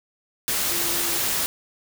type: tone in noise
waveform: sine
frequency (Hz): 341.7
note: F4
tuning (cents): -38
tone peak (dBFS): -35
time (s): 0.71-1.18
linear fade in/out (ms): 0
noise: white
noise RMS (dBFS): -24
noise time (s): 0.48-1.46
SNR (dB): -14
effects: none